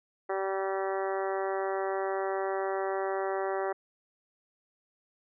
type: harmonic tone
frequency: 193 Hz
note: G3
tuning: 27 cents flat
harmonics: 2 / 3 / 4 / 5 / 6 / 7 / 8 / 9 / 10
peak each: -32 / -35 / -35 / -42 / -41 / -43 / -46 / -46 / -45 dBFS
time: 0.29-3.73 s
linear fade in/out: 10 ms
effects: none